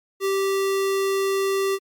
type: tone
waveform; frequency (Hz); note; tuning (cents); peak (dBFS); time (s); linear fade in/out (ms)
square; 390; G4; -9; -21; 0.2-1.79; 50
effects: Opus 48 kbps